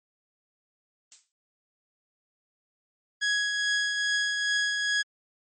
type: noise with exponential decay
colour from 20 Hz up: violet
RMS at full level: -36 dBFS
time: 1.12-1.32 s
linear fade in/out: 0 ms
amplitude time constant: 43 ms
type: tone with tremolo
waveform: sawtooth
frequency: 1666 Hz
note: G#6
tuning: 5 cents sharp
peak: -19 dBFS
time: 3.21-5.03 s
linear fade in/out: 20 ms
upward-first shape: triangle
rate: 2.4 Hz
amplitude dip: 40%
effects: low-pass 12000 Hz 12 dB/octave + MP3 32 kbps